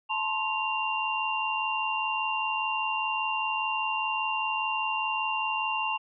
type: tone cluster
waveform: sine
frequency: 874 / 959 / 1061 / 2776 Hz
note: A5 / A#5 / C6 / F7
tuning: -12 / +49 / +24 / -11 cents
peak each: -31 / -38 / -33 / -30 dBFS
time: 0.09-5.98 s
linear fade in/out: 20 ms
effects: none